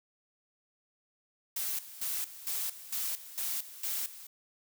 blue noise with tremolo, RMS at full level -34 dBFS, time 1.56-4.27 s, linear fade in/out 5 ms, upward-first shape square, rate 2.2 Hz, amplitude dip 80%, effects none

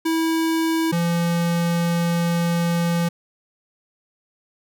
square tone pair in turn, 325.2 / 170.49 Hz, E4 / F3, -23 / -41 cents, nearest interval major seventh, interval 1118 cents, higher first, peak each -19 / -19 dBFS, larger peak neither, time 0.05-0.92 / 0.92-3.09 s, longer second, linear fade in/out 10 ms, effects none

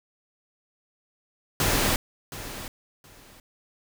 pink noise with echo, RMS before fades -23 dBFS, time 1.6-1.96 s, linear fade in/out 2 ms, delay 720 ms, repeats 2, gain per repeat -14 dB, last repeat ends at 3.4 s, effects none

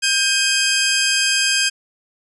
15% pulse tone pair together, 1592 / 2527 Hz, G6 / D#7, +26 / +26 cents, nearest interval minor sixth, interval 800 cents, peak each -11 dBFS, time 0.02-1.7 s, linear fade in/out 20 ms, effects resampled to 24000 Hz

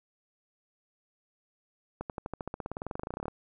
accelerating click train, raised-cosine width 1 ms, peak -21 dBFS, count 26, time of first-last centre 2.01-3.282 s, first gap 88 ms, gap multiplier 0.95, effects none

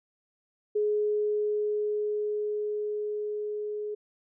sine tone with level ramp, 420 Hz, G#4, 19 cents sharp, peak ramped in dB -23 to -31 dBFS, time 0.75-3.95 s, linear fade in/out 10 ms, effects none

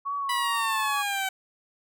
sine tone with vibrato, 1108.7 Hz, C#6, in tune, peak -27 dBFS, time 0.05-1.03 s, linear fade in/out 20 ms, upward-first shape triangle, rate 2.4 Hz, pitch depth 49 cents each way
15% pulse linear sweep, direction down, 987.8 to 760 Hz, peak -20 dBFS, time 0.29-1.29 s, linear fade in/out 5 ms
effects none

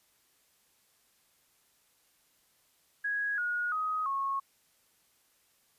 sine tone with pitch steps, 1659 / 1444.2 / 1257.3 / 1094.5 Hz, G#6 / F#6 / D#6 / C#6, -2 / -42 / +18 / -22 cents, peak -29 dBFS, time 3.04-4.4 s, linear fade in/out 10 ms, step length 340 ms, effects white hiss -69 dBFS RMS until 5.78 s + resampled to 32000 Hz

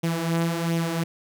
sawtooth tone with flanger, 166.8 Hz, E3, 21 cents sharp, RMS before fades -25 dBFS, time 0.03-1.04 s, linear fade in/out 10 ms, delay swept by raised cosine 0.32 to 6.12 ms, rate 1.4 Hz, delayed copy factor +0.55, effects none

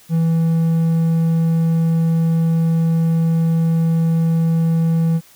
triangle tone, 164.2 Hz, E3, 6 cents flat, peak -11 dBFS, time 0.09-5.21 s, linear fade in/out 50 ms, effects white hiss -48 dBFS RMS until 5.35 s

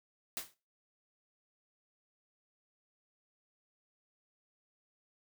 white noise with exponential decay, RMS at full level -35 dBFS, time 0.37-0.54 s, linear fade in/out 0 ms, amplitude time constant 36 ms, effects noise-tail reverb RT60 0.3 s tail -18 dB re dry + high-pass 80 Hz 12 dB/octave

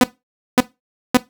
sawtooth tone bursts, 250 Hz, B3, 21 cents sharp, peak -4 dBFS, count 3, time 0.01-1.171 s, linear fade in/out 2 ms, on 27 ms, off 540 ms, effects noise-tail reverb RT60 0.2 s tail -17 dB re dry

